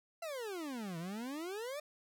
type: exponential two-way sweep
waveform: 40% pulse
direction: down then up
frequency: 691 to 160 to 615 Hz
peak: -39 dBFS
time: 0.22-1.8 s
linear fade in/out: 5 ms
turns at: 0.98 s
effects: none